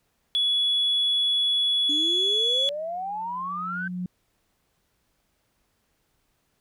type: tone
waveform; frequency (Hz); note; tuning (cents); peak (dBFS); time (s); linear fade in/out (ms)
sine; 3390; G#7; +35; -19; 0.35-2.69; 0
type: exponential sweep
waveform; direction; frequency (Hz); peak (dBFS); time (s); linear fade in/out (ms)
sine; up; 285.3 to 1568; -28; 1.89-3.88; 5
type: tone with exponential growth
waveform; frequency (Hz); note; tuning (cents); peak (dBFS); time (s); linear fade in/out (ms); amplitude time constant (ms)
sine; 180.2; F#3; -45; -26; 2.49-4.06; 2; 340
effects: tanh soft clip ceiling -16 dBFS + pink hiss -71 dBFS RMS until 6.6 s